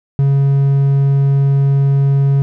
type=tone; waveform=triangle; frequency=138.59 Hz; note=C#3; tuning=in tune; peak=-7 dBFS; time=0.19-2.42 s; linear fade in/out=0 ms; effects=none